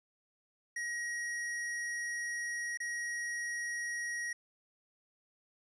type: tone with dropouts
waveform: square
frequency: 1895 Hz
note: A#6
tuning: 28 cents sharp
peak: -36 dBFS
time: 0.76-4.33 s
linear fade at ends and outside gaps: 5 ms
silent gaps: 2.774-2.801 s
effects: resampled to 22050 Hz